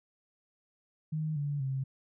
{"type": "tone with pitch steps", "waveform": "sine", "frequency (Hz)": [155.56, 144.31, 133.87], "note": ["D#3", "D3", "C3"], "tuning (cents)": [0, -30, 40], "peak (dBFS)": -30, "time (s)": [1.12, 1.84], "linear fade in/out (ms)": 10, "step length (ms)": 240, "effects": []}